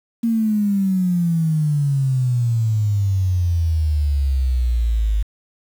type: exponential sweep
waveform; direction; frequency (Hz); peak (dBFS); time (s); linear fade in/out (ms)
sine; down; 233.1 to 51.1; -15; 0.23-5.23; 10
effects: 7-bit